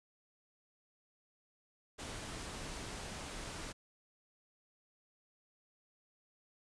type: low-pass noise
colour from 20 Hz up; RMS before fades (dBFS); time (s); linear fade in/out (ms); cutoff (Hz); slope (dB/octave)
pink; -45; 1.98-3.73; 20; 9700; 48
effects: none